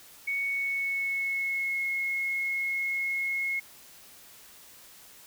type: tone with pitch glide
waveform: sine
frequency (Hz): 2224 to 2168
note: C#7 to C#7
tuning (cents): +5 to -39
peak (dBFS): -27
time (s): 0.27-3.6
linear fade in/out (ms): 10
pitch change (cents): -44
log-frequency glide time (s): 0.45-1.85
effects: white hiss -52 dBFS RMS until 5.26 s